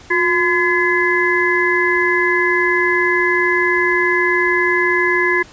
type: harmonic tone with a mistuned harmonic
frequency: 340 Hz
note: F4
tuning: 46 cents flat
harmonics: 1 / 3 / 5 / 6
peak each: -18 / -21 / -17 / -18 dBFS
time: 0.1-5.43 s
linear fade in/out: 10 ms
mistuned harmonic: 1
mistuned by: +93 cents
effects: pink hiss -42 dBFS RMS until 5.52 s + resampled to 16000 Hz